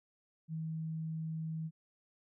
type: tone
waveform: sine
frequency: 160 Hz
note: D#3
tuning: 49 cents sharp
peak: -36 dBFS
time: 0.48-1.71 s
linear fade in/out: 50 ms
effects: none